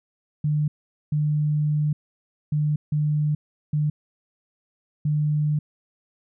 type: tone bursts at uneven times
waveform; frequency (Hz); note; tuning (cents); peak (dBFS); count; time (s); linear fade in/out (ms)
sine; 150; D3; +37; -19; 6; 0.44-0.68 / 1.12-1.93 / 2.52-2.76 / 2.92-3.35 / 3.73-3.9 / 5.05-5.59; 5
effects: none